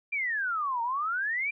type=exponential two-way sweep; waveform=sine; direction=down then up; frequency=2405 to 910 to 2405 Hz; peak=-27 dBFS; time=0.12-1.51 s; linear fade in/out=10 ms; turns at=0.82 s; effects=none